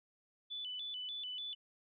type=tone with vibrato; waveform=sine; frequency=3226 Hz; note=G7; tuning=49 cents sharp; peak=-40 dBFS; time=0.5-1.55 s; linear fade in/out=20 ms; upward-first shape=square; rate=3.4 Hz; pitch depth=130 cents each way; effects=none